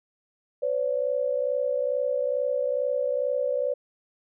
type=tone pair together; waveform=sine; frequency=508.7 / 571 Hz; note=C5 / D5; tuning=-49 / -49 cents; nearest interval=major second; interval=200 cents; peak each=-26 dBFS; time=0.62-3.74 s; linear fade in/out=10 ms; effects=none